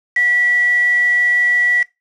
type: tone with quantisation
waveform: sine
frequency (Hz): 1949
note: B6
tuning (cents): -23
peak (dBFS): -12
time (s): 0.16-1.83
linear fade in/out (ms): 5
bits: 4
effects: noise-tail reverb RT60 0.2 s tail -20 dB re dry + low-pass 5000 Hz 12 dB/octave